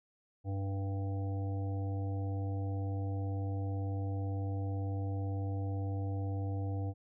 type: harmonic tone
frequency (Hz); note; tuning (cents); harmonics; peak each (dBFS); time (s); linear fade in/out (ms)
98; G2; 0; 1 / 3 / 5 / 7 / 8; -33 / -43 / -47 / -50 / -51; 0.44-6.94; 50
effects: none